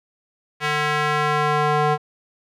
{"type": "tone with band-pass filter sweep", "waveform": "square", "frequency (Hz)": 150, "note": "D3", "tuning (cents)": 37, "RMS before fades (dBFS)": -20, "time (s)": [0.6, 1.98], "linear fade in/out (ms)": 50, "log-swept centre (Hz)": [2000, 830], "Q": 1.2, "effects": []}